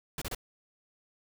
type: noise bursts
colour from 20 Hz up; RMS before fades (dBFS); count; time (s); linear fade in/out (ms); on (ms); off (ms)
pink; -36; 3; 0.18-0.348; 2; 36; 30
effects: none